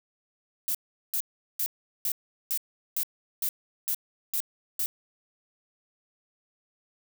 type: noise bursts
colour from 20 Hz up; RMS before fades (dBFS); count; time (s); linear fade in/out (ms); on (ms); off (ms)
violet; -28; 10; 0.68-4.86; 0; 67; 390
effects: none